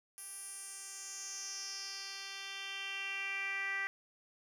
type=tone with band-pass filter sweep; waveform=10% pulse; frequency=392 Hz; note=G4; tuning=in tune; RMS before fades=-42 dBFS; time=0.18-3.87 s; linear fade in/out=0 ms; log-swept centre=11000 to 1900 Hz; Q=4; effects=none